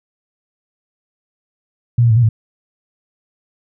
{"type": "tone with pitch steps", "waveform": "sine", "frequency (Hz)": [119.5, 117.6, 109.6, 121.9, 110.8], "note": ["A#2", "A#2", "A2", "B2", "A2"], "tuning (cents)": [43, 16, -6, -22, 13], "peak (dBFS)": -8, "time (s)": [1.98, 2.29], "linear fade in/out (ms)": 5, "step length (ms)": 62, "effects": []}